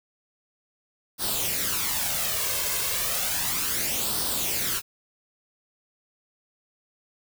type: noise with flanger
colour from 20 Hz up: white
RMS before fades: -27 dBFS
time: 1.18-4.82 s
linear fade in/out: 50 ms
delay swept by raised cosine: 0.21 to 1.91 ms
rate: 0.33 Hz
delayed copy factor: +0.6
effects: none